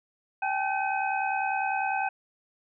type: tone cluster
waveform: sine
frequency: 780 / 850 / 1533 / 2526 Hz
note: G5 / G#5 / G6 / D#7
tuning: -9 / +40 / -39 / +26 cents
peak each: -28 / -32 / -33 / -34 dBFS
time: 0.42-2.09 s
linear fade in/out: 5 ms
effects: none